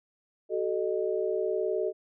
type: tone cluster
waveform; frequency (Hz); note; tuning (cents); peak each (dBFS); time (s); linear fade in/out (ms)
sine; 376.9 / 436.5 / 616; F#4 / A4 / D#5; +32 / -14 / -17; -30 / -30 / -32; 0.49-1.93; 50
effects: none